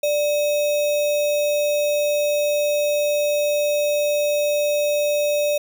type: tone with sample-and-hold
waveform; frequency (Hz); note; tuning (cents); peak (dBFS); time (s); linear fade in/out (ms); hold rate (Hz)
sine; 589; D5; +5; -17; 0.03-5.58; 5; 3150
effects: none